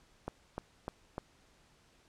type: click train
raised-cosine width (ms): 1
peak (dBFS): -23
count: 4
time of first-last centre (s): 0.28-1.181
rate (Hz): 3.33
effects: pink hiss -66 dBFS RMS until 2.08 s + low-pass 8000 Hz 12 dB/octave